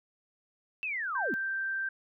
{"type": "linear sweep", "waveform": "sine", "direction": "down", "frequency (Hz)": [2700, 193.1], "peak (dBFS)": -31, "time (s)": [0.83, 1.34], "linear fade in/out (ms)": 0}
{"type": "tone", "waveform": "sine", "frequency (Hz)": 1568, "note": "G6", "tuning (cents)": 0, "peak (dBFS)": -30, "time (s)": [1.15, 1.89], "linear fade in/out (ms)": 5}
{"effects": []}